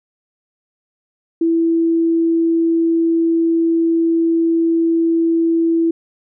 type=tone; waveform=sine; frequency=331 Hz; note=E4; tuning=7 cents sharp; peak=-12 dBFS; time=1.41-5.91 s; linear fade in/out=5 ms; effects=none